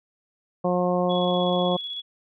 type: harmonic tone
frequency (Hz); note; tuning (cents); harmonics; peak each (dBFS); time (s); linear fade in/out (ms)
179.2; F3; +45; 1 / 2 / 3 / 4 / 5 / 6; -25 / -28 / -24 / -28 / -34 / -32; 0.64-1.77; 10
type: tone with tremolo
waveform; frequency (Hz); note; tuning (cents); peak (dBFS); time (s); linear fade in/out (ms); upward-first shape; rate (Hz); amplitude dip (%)
sine; 3371; G#7; +25; -29; 1.09-2.02; 20; square; 16; 30
effects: none